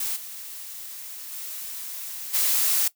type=noise with level steps; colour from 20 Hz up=blue; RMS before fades=-28 / -38 / -35 / -22 dBFS; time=0-2.88 s; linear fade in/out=5 ms; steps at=0.15 / 1.31 / 2.33 s; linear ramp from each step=20 ms; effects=noise-tail reverb RT60 0.1 s tail -18 dB re dry